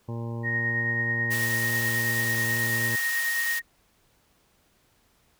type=harmonic tone; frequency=116.54 Hz; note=A#2; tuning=in tune; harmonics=1 / 2 / 3 / 4 / 5 / 7 / 8 / 9; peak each=-31 / -37 / -41 / -43 / -45 / -48 / -49 / -50 dBFS; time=0.08-2.96 s; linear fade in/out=10 ms
type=tone with tremolo; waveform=sine; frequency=1864.7 Hz; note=A#6; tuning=in tune; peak=-23 dBFS; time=0.43-3.62 s; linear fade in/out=50 ms; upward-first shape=triangle; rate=9.2 Hz; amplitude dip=35%
type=high-pass noise; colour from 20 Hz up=white; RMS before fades=-33 dBFS; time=1.3-3.6 s; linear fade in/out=20 ms; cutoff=950 Hz; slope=12 dB/octave
effects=pink hiss -65 dBFS RMS until 5.39 s